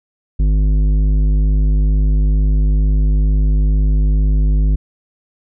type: tone with tanh clipping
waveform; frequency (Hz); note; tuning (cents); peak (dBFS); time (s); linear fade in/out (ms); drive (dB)
triangle; 51.1; G#1; -27; -12; 0.39-4.76; 10; 15
effects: none